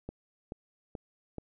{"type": "click train", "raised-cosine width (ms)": 2, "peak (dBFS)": -25, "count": 4, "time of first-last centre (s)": [0.09, 1.383], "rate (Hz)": 2.32, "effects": []}